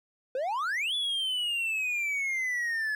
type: exponential two-way sweep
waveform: triangle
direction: up then down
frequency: 493.9 to 3465 to 1701 Hz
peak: -26 dBFS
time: 0.35-2.95 s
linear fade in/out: 2 ms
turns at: 0.94 s
effects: none